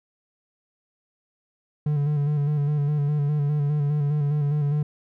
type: tone with vibrato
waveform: triangle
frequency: 146.5 Hz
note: D3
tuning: 4 cents flat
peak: -18 dBFS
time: 1.86-4.83 s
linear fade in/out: 5 ms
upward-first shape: square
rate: 4.9 Hz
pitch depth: 37 cents each way
effects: none